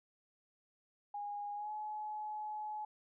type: tone with pitch glide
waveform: sine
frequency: 821 to 850 Hz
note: G#5 to G#5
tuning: -20 to +40 cents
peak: -39 dBFS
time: 1.14-2.85 s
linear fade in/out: 5 ms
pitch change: +60 cents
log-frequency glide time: 1.55-1.71 s
effects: none